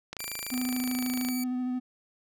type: click train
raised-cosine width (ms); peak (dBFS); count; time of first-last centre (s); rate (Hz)
0.2; -19; 32; 0.13-1.287; 26.8
type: tone with pitch glide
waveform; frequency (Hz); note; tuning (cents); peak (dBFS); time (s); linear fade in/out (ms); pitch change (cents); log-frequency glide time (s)
5% pulse; 2355 to 2293; D7 to D7; +4 to -42; -26; 0.19-1.44; 5; -46; 0.42-1.1
type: tone with vibrato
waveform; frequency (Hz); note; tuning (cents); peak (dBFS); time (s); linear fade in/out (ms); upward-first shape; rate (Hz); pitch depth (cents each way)
triangle; 251.4; B3; +31; -26; 0.51-1.8; 20; sine; 13; 16
effects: none